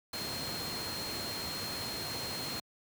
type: tone in noise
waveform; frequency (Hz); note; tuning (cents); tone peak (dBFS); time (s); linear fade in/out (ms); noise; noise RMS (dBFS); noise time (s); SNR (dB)
sine; 4218; C8; +13; -39; 0.13-2.6; 5; pink; -39; 0.13-2.6; -3
effects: high-pass 100 Hz 12 dB/octave